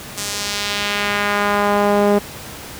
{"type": "tone with band-pass filter sweep", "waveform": "sawtooth", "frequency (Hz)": 204.6, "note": "G#3", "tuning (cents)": -26, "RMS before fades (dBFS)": -18, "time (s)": [0.17, 2.19], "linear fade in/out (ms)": 10, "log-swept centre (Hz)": [7900, 470], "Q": 1.1, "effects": ["pink hiss -33 dBFS RMS until 2.79 s", "high-pass 60 Hz 12 dB/octave"]}